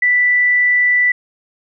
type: tone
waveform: sine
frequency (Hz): 1975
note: B6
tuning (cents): 0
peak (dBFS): -10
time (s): 0.02-1.12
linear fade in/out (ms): 5
effects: none